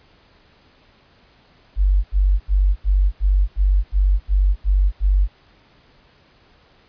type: tone bursts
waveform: sine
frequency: 48.07 Hz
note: G1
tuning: 33 cents flat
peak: -12 dBFS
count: 10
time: 1.76-5.28 s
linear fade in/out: 50 ms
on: 280 ms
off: 80 ms
effects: pink hiss -54 dBFS RMS until 6.88 s + resampled to 11025 Hz